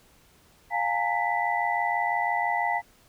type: tone cluster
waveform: sine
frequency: 705 / 824 / 910 / 1983 Hz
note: F5 / G#5 / A#5 / B6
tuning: +16 / -14 / -42 / +7 cents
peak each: -29 dBFS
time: 0.7-2.82 s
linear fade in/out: 50 ms
effects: pink hiss -59 dBFS RMS until 3.08 s